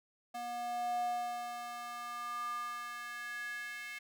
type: tone with high-pass filter sweep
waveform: square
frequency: 240 Hz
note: B3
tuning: 49 cents flat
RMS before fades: -40 dBFS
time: 0.34-3.99 s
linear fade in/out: 10 ms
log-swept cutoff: 570 to 2000 Hz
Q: 6.5
effects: none